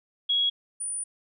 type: tone pair in turn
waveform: sine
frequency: 3322 / 9426 Hz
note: G#7 / D9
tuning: 0 / +5 cents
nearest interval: octave + tritone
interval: 1805 cents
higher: second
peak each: -21 / -29 dBFS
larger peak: first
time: 0.29-0.5 / 0.8-1.04 s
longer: second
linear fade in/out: 10 ms
effects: none